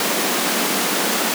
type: high-pass noise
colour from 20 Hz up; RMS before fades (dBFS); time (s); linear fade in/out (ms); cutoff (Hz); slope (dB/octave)
pink; -20; 0-1.34; 2; 190; 48
effects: none